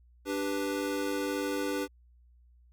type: chord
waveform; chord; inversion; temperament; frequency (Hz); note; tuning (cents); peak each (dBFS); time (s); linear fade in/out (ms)
square; G major; second; equal; 293.7 / 392 / 493.9; D4 / G4 / B4; 0 / 0 / 0; -34 / -36 / -36; 0.25-1.88; 50
effects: added 60 Hz sine -57 dBFS peak until 2.72 s